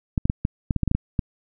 clicks, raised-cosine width 5 ms, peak -8 dBFS, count 11, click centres 0.178 / 0.255 / 0.299 / 0.451 / 0.708 / 0.763 / 0.833 / 0.877 / 0.914 / 0.95 / 1.192 s, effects none

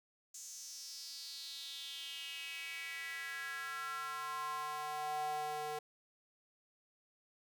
square tone with high-pass filter sweep, 150.9 Hz, D3, 47 cents sharp, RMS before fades -43 dBFS, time 0.34-5.79 s, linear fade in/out 5 ms, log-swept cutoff 6800 to 580 Hz, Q 4.8, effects none

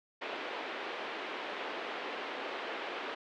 pink band-pass noise, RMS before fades -40 dBFS, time 0.21-3.15 s, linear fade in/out 10 ms, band 340 to 3300 Hz, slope 24 dB/octave, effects none

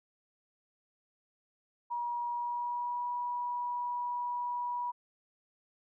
sine tone with pitch glide, 957 to 971.5 Hz, A#5 to B5, +45 to -29 cents, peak -32 dBFS, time 1.9-4.92 s, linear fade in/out 20 ms, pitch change +26 cents, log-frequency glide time 2.29-3.07 s, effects none

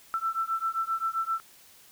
sine beating tone pair, 1330 / 1337.6 Hz, E6 / E6, +15 / +25 cents, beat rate 7.6 Hz, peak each -30 dBFS, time 0.14-1.4 s, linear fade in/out 0 ms, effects white hiss -55 dBFS RMS until 1.91 s

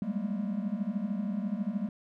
triangle tone cluster, 187.1 / 200.9 / 213.5 / 234.7 Hz, F#3 / G3 / G#3 / A#3, +20 / +43 / +48 / +12 cents, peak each -36 / -31 / -34 / -36 dBFS, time 0.02-1.89 s, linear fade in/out 2 ms, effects none

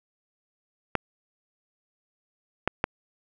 clicks, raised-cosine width 0.5 ms, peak -7 dBFS, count 3, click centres 0.953 / 2.676 / 2.841 s, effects none

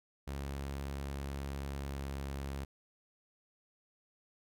sawtooth tone with pitch glide, 69.3 to 68.86 Hz, C#2 to C#2, 0 to -11 cents, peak -34 dBFS, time 0.27-2.65 s, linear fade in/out 10 ms, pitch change -11 cents, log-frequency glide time 1.88-2.01 s, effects none

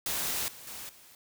white noise with level steps, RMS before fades -32 / -48 / -42 / -55 dBFS, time 0.06-1.15 s, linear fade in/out 2 ms, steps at 0.48 / 0.67 / 0.89 s, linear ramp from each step 2 ms, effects none

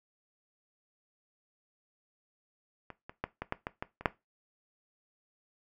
clicks, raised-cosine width 0.5 ms, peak -28 / -28 / -17 / -20 / -16 / -19 / -20 / -28 / -9 dBFS, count 9, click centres 2.903 / 3.095 / 3.24 / 3.42 / 3.524 / 3.669 / 3.825 / 4.01 / 4.058 s, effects noise-tail reverb RT60 0.2 s tail -17 dB re dry

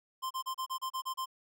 square tone bursts, 1045 Hz, C6, 2 cents flat, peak -34 dBFS, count 9, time 0.22-1.259 s, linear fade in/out 20 ms, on 87 ms, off 32 ms, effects none

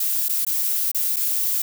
violet noise with dropouts, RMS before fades -22 dBFS, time 0-1.62 s, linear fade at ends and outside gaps 5 ms, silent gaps 0.285-0.293 / 0.449-0.466 / 0.916-0.946 / 1.162-1.166 s, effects none

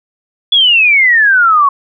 sine exponential sweep, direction down, 3442 to 1091 Hz, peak -5 dBFS, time 0.52-1.69 s, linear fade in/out 5 ms, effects none

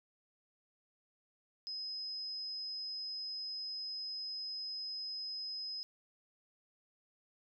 sine tone, 5070 Hz, D#8, 32 cents sharp, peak -39 dBFS, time 1.67-5.83 s, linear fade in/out 0 ms, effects none

